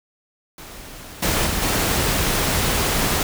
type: noise with level steps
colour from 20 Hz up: pink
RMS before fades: -38 / -20 / -23 / -20 dBFS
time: 0.58-3.23 s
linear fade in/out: 2 ms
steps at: 1.22 / 1.46 / 1.62 s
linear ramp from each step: 10 ms
effects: none